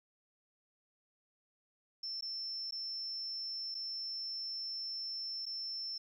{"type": "tone with dropouts", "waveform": "sine", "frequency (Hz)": 5350, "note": "E8", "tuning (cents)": 25, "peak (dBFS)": -38, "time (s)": [2.03, 5.98], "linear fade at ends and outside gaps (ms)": 5, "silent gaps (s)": [[2.21, 2.223], [2.71, 2.722], [3.745, 3.749], [5.456, 5.463]], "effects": ["12-bit"]}